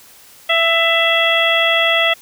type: harmonic tone with a mistuned harmonic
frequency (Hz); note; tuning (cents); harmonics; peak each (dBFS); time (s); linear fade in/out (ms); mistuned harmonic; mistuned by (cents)
666; E5; +18; 1 / 2 / 3 / 4 / 5; -18 / -21 / -17 / -19 / -17; 0.49-2.14; 10; 2; -17
effects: white hiss -44 dBFS RMS until 2.21 s